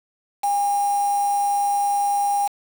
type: tone with quantisation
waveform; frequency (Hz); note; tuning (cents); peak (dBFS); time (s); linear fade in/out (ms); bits
sine; 811; G#5; -41; -18; 0.43-2.48; 10; 5
effects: none